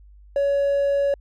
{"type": "tone", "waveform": "triangle", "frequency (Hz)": 562, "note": "C#5", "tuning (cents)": 24, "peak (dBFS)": -15, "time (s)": [0.36, 1.14], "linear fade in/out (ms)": 2, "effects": ["tanh soft clip ceiling -12 dBFS", "added 50 Hz sine -45 dBFS peak until 1.2 s"]}